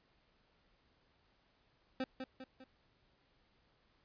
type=tone with echo; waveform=25% pulse; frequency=260.7 Hz; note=C4; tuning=6 cents flat; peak=-31 dBFS; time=2-2.04 s; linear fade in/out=2 ms; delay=200 ms; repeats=3; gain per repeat=-6 dB; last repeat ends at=2.64 s; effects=pink hiss -73 dBFS RMS until 4.04 s + resampled to 11025 Hz